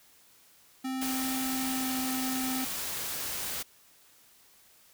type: tone with pitch glide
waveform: square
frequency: 261.6 to 259.5 Hz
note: C4 to C4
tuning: 0 to -14 cents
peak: -32 dBFS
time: 0.84-2.65 s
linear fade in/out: 10 ms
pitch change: -14 cents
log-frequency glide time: 1.67-1.87 s
type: noise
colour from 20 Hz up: white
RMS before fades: -35 dBFS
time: 1.01-3.63 s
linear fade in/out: 10 ms
effects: white hiss -60 dBFS RMS until 4.93 s